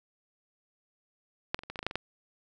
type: clicks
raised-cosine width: 0.3 ms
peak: -11 / -23 / -28 / -22 / -23 / -18 / -23 / -12 / -23 / -14 dBFS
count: 10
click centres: 1.545 / 1.591 / 1.635 / 1.7 / 1.758 / 1.791 / 1.829 / 1.866 / 1.911 / 1.956 s
effects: none